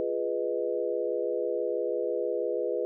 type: chord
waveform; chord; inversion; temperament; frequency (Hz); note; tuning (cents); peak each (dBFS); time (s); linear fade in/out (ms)
sine; F half-diminished seventh; none; equal; 349.2 / 415.3 / 493.9 / 622.3; F4 / Ab4 / Cb5 / Eb5; 0 / 0 / 0 / 0; -34 / -32 / -30 / -35; 0-2.85; 0
effects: none